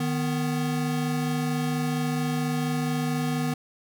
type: tone pair together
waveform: square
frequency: 153.73 / 248.1 Hz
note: D#3 / B3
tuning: -21 / +8 cents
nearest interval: minor sixth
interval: 829 cents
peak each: -28 dBFS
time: 0-3.54 s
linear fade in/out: 5 ms
effects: none